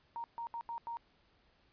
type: tone bursts at uneven times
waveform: sine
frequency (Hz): 932.3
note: A#5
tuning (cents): 0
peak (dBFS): -38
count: 5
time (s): 0.16-0.24 / 0.38-0.47 / 0.54-0.61 / 0.69-0.78 / 0.87-0.97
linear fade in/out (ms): 0
effects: pink hiss -70 dBFS RMS until 1.72 s + resampled to 11025 Hz